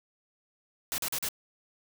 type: noise bursts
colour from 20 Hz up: white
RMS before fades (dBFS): -32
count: 4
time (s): 0.92-1.287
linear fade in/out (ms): 0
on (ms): 61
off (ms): 41
effects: none